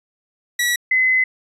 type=tone pair in turn; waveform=sawtooth / sine; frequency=1936 / 2035 Hz; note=B6 / C7; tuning=-35 / -49 cents; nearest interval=minor second; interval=86 cents; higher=second; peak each=-13 dBFS; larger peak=neither; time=0.59-0.76 / 0.91-1.24 s; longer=second; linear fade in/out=5 ms; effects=resampled to 32000 Hz